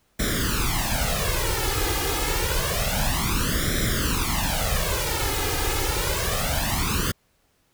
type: noise with flanger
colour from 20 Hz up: pink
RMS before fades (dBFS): -24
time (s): 0.19-7.12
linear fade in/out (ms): 10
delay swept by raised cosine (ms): 0.54 to 2.44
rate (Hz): 0.28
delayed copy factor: +0.95
effects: pink hiss -66 dBFS RMS until 7.73 s